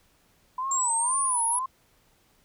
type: tone with vibrato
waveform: sine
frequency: 996 Hz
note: B5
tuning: 14 cents sharp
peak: -27 dBFS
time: 0.58-1.66 s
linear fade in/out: 5 ms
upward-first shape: sine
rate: 2 Hz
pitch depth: 150 cents each way
type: linear sweep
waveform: sine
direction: up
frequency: 7350 to 10850 Hz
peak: -24 dBFS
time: 0.71-1.59 s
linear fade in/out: 5 ms
effects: pink hiss -64 dBFS RMS until 2.44 s